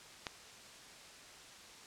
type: click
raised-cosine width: 0.2 ms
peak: -20 dBFS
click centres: 0.268 s
effects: white hiss -54 dBFS RMS until 1.86 s + low-pass 7000 Hz 12 dB/octave